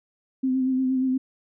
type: tone with vibrato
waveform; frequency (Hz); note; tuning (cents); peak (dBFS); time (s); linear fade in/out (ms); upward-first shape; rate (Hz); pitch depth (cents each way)
sine; 260; C4; -11; -20; 0.43-1.18; 10; sine; 8.5; 28
effects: none